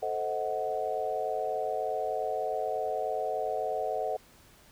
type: chord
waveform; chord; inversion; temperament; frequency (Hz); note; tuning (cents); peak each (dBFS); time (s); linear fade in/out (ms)
sine; A diminished seventh; none; equal with one note detuned; 440 / 523.3 / 632.8 / 740; A4 / C5 / Eb5 / Gb5; 0 / 0 / +29 / 0; -35 / -36 / -34 / -33; 0.02-4.17; 10
effects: pink hiss -58 dBFS RMS until 4.71 s